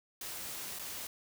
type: noise with dropouts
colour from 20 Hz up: white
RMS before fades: -42 dBFS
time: 0.21-1.07 s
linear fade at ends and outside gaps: 2 ms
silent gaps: 0.789-0.794 s
effects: none